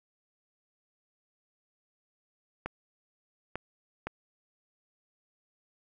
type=clicks; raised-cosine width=0.5 ms; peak=-19 dBFS; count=3; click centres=2.66 / 3.556 / 4.07 s; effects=none